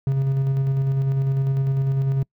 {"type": "tone with tremolo", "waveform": "triangle", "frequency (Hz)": 135.5, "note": "C#3", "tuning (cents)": -39, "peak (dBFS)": -15, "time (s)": [0.07, 2.23], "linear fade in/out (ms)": 2, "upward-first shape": "square", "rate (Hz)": 10, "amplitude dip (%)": 25, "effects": ["noise-tail reverb RT60 0.1 s tail -26 dB re dry"]}